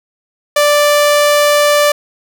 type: tone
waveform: sawtooth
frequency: 587 Hz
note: D5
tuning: 1 cent flat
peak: -4 dBFS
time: 0.56-1.92 s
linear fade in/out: 5 ms
effects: none